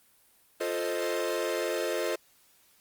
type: chord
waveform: 45% pulse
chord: F dominant seventh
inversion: none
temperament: equal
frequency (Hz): 349.2 / 440 / 523.3 / 622.3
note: F4 / A4 / C5 / Eb5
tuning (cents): 0 / 0 / 0 / 0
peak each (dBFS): -34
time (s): 0.6-2.16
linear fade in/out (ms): 10
effects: white hiss -63 dBFS RMS until 2.8 s + Opus 32 kbps